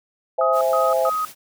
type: chord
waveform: sine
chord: C augmented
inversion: none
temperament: equal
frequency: 523.3 / 659.3 / 830.6 Hz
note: C5 / E5 / G#5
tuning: 0 / 0 / 0 cents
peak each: -20 / -20 / -25 dBFS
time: 0.38-1.1 s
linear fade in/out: 10 ms
type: tone bursts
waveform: sine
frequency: 1257 Hz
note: D#6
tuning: 17 cents sharp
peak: -20 dBFS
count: 3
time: 0.41-1.25 s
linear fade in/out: 2 ms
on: 200 ms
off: 120 ms
type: noise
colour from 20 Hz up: white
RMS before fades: -39 dBFS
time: 0.52-1.35 s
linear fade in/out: 50 ms
effects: none